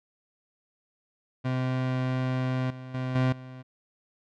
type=tone with level steps; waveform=30% pulse; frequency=128.7 Hz; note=C3; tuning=28 cents flat; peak=-23 / -36 / -26 / -19 / -38 dBFS; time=1.44-3.63 s; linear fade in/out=20 ms; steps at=2.7 / 2.94 / 3.15 / 3.32 s; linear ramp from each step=5 ms; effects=low-pass 3000 Hz 12 dB/octave